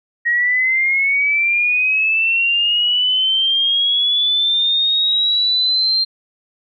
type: linear sweep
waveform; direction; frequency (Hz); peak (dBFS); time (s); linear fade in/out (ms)
sine; up; 1881 to 4183; -13; 0.25-6.05; 20
effects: none